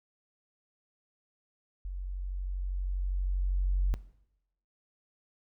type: tone with level ramp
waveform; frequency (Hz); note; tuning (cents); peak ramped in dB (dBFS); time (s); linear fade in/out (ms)
sine; 46.25; F#1; 0; -34 to -22; 1.85-3.94; 0
effects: noise-tail reverb RT60 0.8 s tail -19 dB re dry + tanh soft clip ceiling -19 dBFS